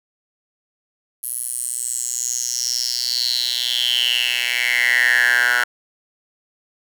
10% pulse tone with high-pass filter sweep, 122.2 Hz, B2, 18 cents flat, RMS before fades -20 dBFS, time 1.23-5.64 s, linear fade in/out 5 ms, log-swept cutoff 11000 to 1400 Hz, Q 7.6, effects none

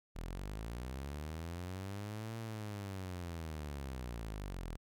sawtooth linear two-way sweep, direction up then down, 38.89 to 114.4 to 38.89 Hz, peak -37 dBFS, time 0.15-4.77 s, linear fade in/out 20 ms, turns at 2.37 s, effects none

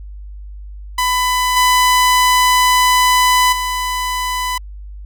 sawtooth tone with level steps, 1000 Hz, B5, 21 cents sharp, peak -10 / -6 / -14 dBFS, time 0.98-4.58 s, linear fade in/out 5 ms, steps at 1.56 / 3.52 s, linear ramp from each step 10 ms, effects added 50 Hz sine -29 dBFS peak until 5.05 s

